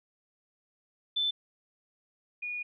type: tone pair in turn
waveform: sine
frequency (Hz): 3524 / 2449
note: A7 / D#7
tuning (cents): +2 / -28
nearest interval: tritone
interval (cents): 630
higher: first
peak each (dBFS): -26 / -33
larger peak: first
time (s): 1.16-1.31 / 2.42-2.63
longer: second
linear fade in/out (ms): 10
effects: none